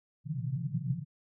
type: band-pass noise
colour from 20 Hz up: pink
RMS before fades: -34 dBFS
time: 0.24-1.05 s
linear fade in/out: 50 ms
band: 120 to 170 Hz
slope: 96 dB/octave
effects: none